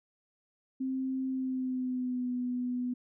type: tone with pitch glide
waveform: sine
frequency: 262.6 to 247.9 Hz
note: C4 to B3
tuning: +6 to +7 cents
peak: -30 dBFS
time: 0.8-2.94 s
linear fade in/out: 10 ms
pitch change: -99 cents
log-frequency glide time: 1.28-2.32 s
effects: none